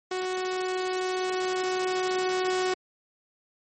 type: tone with level ramp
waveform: sawtooth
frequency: 370 Hz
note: F#4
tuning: in tune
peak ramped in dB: -24 to -20 dBFS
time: 0.11-2.74 s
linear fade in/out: 5 ms
effects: MP3 32 kbps